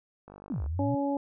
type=click train; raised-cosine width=1 ms; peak=-33 dBFS; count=20; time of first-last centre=0.28-0.662 s; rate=49.8 Hz
type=exponential two-way sweep; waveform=sine; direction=down then up; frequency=313.5 to 66.2 to 134.1 Hz; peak=-29 dBFS; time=0.5-0.95 s; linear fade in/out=5 ms; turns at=0.63 s
type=harmonic tone; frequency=281 Hz; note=C#4; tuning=24 cents sharp; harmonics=1 / 2 / 3; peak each=-28 / -32 / -34 dBFS; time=0.79-1.17 s; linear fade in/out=2 ms
effects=none